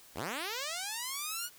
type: linear sweep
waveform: 5% pulse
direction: up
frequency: 44.62 to 1480 Hz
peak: -24 dBFS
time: 0.14-1.5 s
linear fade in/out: 50 ms
effects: white hiss -57 dBFS RMS until 1.58 s